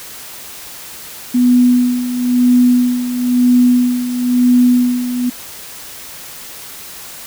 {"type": "tone with tremolo", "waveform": "sine", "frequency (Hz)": 246.9, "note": "B3", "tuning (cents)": 0, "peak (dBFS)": -6, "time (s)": [1.34, 5.3], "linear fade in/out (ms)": 10, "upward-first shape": "sine", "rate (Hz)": 1, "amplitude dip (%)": 70, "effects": ["white hiss -32 dBFS RMS until 7.26 s"]}